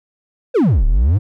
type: exponential two-way sweep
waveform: triangle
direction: down then up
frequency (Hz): 550 to 33.27 to 111.8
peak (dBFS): -8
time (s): 0.54-1.19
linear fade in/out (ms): 20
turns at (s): 0.86
effects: none